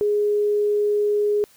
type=tone; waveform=sine; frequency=415.3 Hz; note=G#4; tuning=in tune; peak=-17 dBFS; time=0.01-1.44 s; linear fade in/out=0 ms; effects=white hiss -54 dBFS RMS until 1.56 s